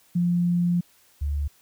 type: tone pair in turn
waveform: sine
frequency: 174.61 / 72.24 Hz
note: F3 / D2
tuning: 0 / -28 cents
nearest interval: octave + minor third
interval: 1528 cents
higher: first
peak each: -19 / -23 dBFS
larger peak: first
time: 0.15-0.81 / 1.21-1.48 s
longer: first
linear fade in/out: 10 ms
effects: white hiss -59 dBFS RMS until 1.61 s